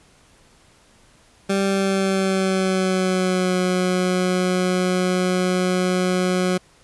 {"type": "tone with pitch glide", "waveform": "20% pulse", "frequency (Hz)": [195.8, 182.69], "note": ["G3", "F#3"], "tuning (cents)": [-2, -22], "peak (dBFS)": -13, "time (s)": [1.49, 6.58], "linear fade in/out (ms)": 10, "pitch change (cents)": -120, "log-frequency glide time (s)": [1.62, 3.57], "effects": ["pink hiss -54 dBFS RMS until 6.83 s", "resampled to 24000 Hz"]}